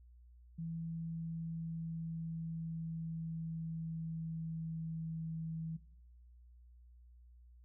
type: tone with pitch glide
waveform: sine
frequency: 164.81 to 161.89 Hz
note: E3 to E3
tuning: 0 to -31 cents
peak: -39 dBFS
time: 0.58-5.77 s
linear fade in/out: 10 ms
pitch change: -31 cents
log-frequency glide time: 0.78-5.37 s
effects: noise-tail reverb RT60 0.8 s tail -18 dB re dry + added 60 Hz sine -57 dBFS peak until 7.64 s